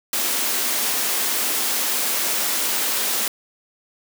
white high-pass noise, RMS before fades -22 dBFS, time 0.13-3.28 s, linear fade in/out 2 ms, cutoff 200 Hz, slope 96 dB/octave, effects none

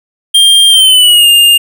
square tone with pitch glide, 3195 to 2814 Hz, G7 to F7, +32 to +12 cents, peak -3 dBFS, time 0.34-1.58 s, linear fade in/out 10 ms, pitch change -220 cents, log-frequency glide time 0.69-1.28 s, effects none

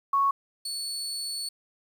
sine / 30% pulse tone pair in turn, 1107 / 4428 Hz, C#6 / C#8, -3 / -3 cents, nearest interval 2 octaves, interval 2400 cents, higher second, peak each -20 / -28 dBFS, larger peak first, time 0.13-0.31 / 0.65-1.49 s, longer second, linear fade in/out 5 ms, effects 9-bit

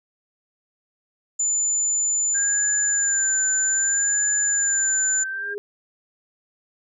sine tone, 7040 Hz, A8, in tune, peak -19 dBFS, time 1.39-5.24 s, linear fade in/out 10 ms
sine tone with vibrato, 1601 Hz, G6, 36 cents sharp, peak -26 dBFS, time 2.34-5.55 s, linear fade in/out 20 ms, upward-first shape sine, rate 0.63 Hz, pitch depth 65 cents each way
sine tone with exponential growth, 409.4 Hz, G#4, 25 cents flat, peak -25 dBFS, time 5.29-5.58 s, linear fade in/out 0 ms, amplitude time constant 61 ms
effects none

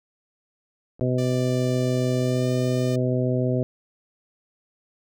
clicks, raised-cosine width 2 ms, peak -32 dBFS, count 9, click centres 0.995 / 1.324 / 1.492 / 1.681 / 1.762 / 2.217 / 2.356 / 2.678 / 3.129 s
harmonic tone, 126.5 Hz, B2, 42 cents sharp, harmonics 1 / 2 / 3 / 4 / 5, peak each -23 / -26 / -28 / -29 / -30 dBFS, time 1.01-3.63 s, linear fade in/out 0 ms
5% pulse tone with pitch glide, 590 to 602.4 Hz, D5 to D5, +8 to +44 cents, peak -26 dBFS, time 1.18-2.96 s, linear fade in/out 5 ms, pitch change +36 cents, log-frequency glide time 2.19-2.51 s
effects none

